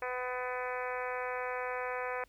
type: harmonic tone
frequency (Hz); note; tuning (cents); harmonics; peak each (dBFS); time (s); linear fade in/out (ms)
250.8; B3; +27; 2 / 3 / 4 / 5 / 6 / 7 / 8 / 9 / 10; -38 / -42 / -41 / -44 / -44 / -44 / -47 / -46 / -50; 0.02-2.24; 2
effects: added 50 Hz sine -65 dBFS peak until 2.28 s + pink hiss -69 dBFS RMS until 2.28 s